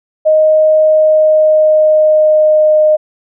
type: tone with pitch glide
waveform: sine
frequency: 622.3 to 614.8 Hz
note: D#5 to D#5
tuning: 0 to -21 cents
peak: -5 dBFS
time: 0.25-2.97 s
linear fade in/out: 20 ms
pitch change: -21 cents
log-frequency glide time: 0.81-2.82 s
effects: none